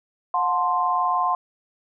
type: chord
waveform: sine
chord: F# diminished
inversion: none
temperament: equal with one note detuned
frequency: 721.4 / 880 / 1046.5 Hz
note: F#5 / A5 / C6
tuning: -44 / 0 / 0 cents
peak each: -24 / -27 / -21 dBFS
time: 0.34-1.35 s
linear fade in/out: 2 ms
effects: none